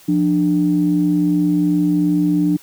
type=tone pair together; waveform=sine; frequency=174.61 / 297.2 Hz; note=F3 / D4; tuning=0 / +21 cents; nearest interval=major sixth; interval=921 cents; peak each=-17 / -14 dBFS; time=0.08-2.57 s; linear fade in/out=10 ms; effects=tanh soft clip ceiling -5 dBFS + white hiss -46 dBFS RMS until 2.62 s